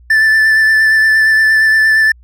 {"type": "tone with vibrato", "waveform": "triangle", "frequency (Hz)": 1760, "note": "A6", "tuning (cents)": 0, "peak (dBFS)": -5, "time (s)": [0.1, 2.12], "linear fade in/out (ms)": 5, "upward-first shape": "sine", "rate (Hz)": 8.6, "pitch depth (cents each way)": 17, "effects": ["added 60 Hz sine -39 dBFS peak until 2.23 s"]}